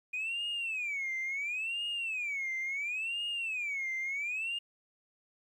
sine tone with vibrato, 2438 Hz, D#7, 36 cents flat, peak -31 dBFS, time 0.13-4.59 s, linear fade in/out 10 ms, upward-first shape sine, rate 0.72 Hz, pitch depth 270 cents each way, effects tanh soft clip ceiling -30 dBFS + 11-bit

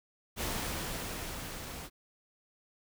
pink noise with level ramp, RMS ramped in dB -34 to -44 dBFS, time 0.36-1.9 s, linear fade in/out 50 ms, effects none

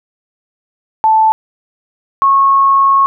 sine tone pair in turn, 878 / 1095.4 Hz, A5 / C#6, -4 / -21 cents, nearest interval major third, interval 383 cents, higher second, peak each -6 dBFS, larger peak neither, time 1.04-1.32 / 2.22-3.06 s, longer second, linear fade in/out 0 ms, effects none

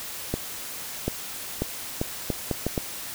accelerating click train, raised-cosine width 2 ms, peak -11 dBFS, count 8, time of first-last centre 0.34-2.778 s, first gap 740 ms, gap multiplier 0.73, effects white hiss -36 dBFS RMS until 3.14 s

